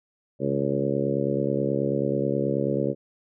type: harmonic tone with a mistuned harmonic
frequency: 69.3 Hz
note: C#2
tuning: in tune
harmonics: 2 / 3 / 4 / 5 / 6 / 7 / 8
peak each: -30 / -30 / -30 / -30 / -30 / -30 / -30 dBFS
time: 0.39-2.95 s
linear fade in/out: 50 ms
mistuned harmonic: 2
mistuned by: -46 cents
effects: none